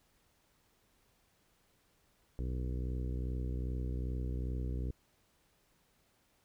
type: harmonic tone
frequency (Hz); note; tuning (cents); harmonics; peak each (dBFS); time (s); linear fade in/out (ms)
62.5; B1; +21; 1 / 2 / 3 / 4 / 5 / 6 / 7 / 8; -35 / -41 / -49 / -48 / -49 / -53 / -52 / -57; 2.39-4.91; 0
effects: pink hiss -72 dBFS RMS until 6.44 s